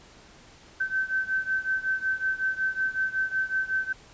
sine beating tone pair, 1539 / 1544.4 Hz, G6 / G6, -32 / -26 cents, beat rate 5.4 Hz, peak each -27 / -29 dBFS, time 0.8-3.93 s, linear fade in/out 10 ms, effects pink hiss -52 dBFS RMS until 4.13 s + resampled to 16000 Hz

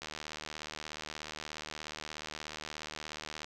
click train, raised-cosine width 0.2 ms, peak -23 dBFS, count 264, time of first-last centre 0.02-3.444 s, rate 76.8 Hz, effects none

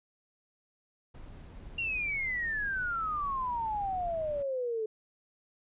brown noise, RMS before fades -46 dBFS, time 1.14-4.43 s, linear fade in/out 10 ms
sine exponential sweep, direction down, 2794 to 428.7 Hz, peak -30 dBFS, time 1.78-4.86 s, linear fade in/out 5 ms
effects resampled to 8000 Hz

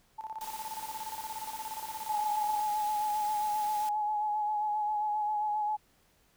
sine tone with tremolo, 877 Hz, A5, 6 cents flat, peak -35 dBFS, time 0.18-2.61 s, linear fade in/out 10 ms, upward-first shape square, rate 17 Hz, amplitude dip 75%
white noise, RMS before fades -45 dBFS, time 0.41-3.89 s, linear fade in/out 0 ms
sine tone with vibrato, 844 Hz, G#5, 28 cents sharp, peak -28 dBFS, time 2.08-5.77 s, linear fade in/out 20 ms, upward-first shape sine, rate 7.5 Hz, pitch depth 28 cents each way
effects pink hiss -67 dBFS RMS until 6.36 s

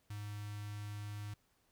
square tone with notch filter, 103.83 Hz, G#2, in tune, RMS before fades -44 dBFS, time 0.1-1.34 s, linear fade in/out 5 ms, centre 460 Hz, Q 0.53, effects pink hiss -75 dBFS RMS until 1.71 s

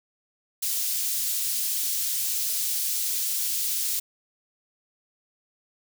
white high-pass noise, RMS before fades -27 dBFS, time 0.62-4 s, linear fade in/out 10 ms, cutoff 4300 Hz, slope 12 dB/octave, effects none

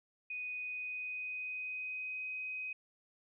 sine tone with pitch glide, 2489 to 2516 Hz, D#7 to D#7, 0 to +19 cents, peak -38 dBFS, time 0.3-2.73 s, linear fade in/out 5 ms, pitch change +19 cents, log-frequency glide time 0.55-2.27 s, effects none

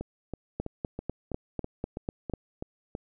two click trains, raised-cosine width 2 ms, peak -17 / -21 dBFS, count 8 / 10, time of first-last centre 0.6-2.337 / 0.01-2.951 s, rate 4.03 / 3.06 Hz, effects none

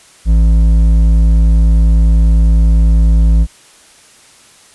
sine tone with hard clipping, 55 Hz, A1, in tune, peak -7 dBFS, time 0.25-3.47 s, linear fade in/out 50 ms, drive 7 dB, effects white hiss -43 dBFS RMS until 4.74 s + resampled to 24000 Hz

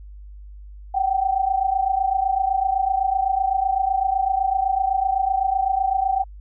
sine tone pair together, 750 / 777.9 Hz, F#5 / G5, +23 / -14 cents, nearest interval minor second, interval 63 cents, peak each -22 / -20 dBFS, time 0.94-6.24 s, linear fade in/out 10 ms, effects added 50 Hz sine -37 dBFS peak until 6.4 s

